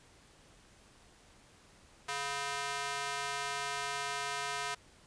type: tone with high-pass filter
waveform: square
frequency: 140.8 Hz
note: C#3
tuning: 27 cents sharp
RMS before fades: -37 dBFS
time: 2.08-4.75 s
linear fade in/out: 10 ms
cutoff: 1000 Hz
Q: 0.94
effects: pink hiss -61 dBFS RMS until 5.06 s + resampled to 22050 Hz